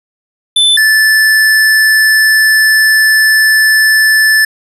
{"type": "tone pair in turn", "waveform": "square", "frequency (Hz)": [3520, 1749.9], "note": ["A7", "A6"], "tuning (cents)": [0, -10], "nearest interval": "octave", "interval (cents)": 1210, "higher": "first", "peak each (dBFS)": -6, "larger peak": "neither", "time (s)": [[0.56, 0.77], [0.77, 4.45]], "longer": "second", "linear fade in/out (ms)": 5, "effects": ["resampled to 32000 Hz", "8-bit"]}